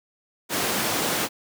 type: high-pass noise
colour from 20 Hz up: pink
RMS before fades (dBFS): -25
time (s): 0.49-1.29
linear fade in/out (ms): 50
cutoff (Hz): 210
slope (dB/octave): 12
effects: none